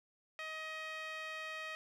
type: tone with band-pass filter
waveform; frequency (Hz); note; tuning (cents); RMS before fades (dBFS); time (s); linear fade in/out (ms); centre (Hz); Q
sawtooth; 630; D#5; +21; -44; 0.39-1.75; 0; 2200; 1.9
effects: none

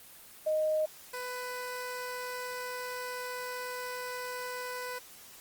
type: tone pair in turn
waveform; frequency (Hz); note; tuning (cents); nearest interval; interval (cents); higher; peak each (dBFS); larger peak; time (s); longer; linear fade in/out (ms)
sine / 15% pulse; 621 / 498.3; D#5 / B4; -3 / +15; major third; 382; first; -26 / -30; first; 0.46-0.86 / 1.13-4.99; second; 10
effects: white hiss -52 dBFS RMS until 5.4 s + Opus 24 kbps

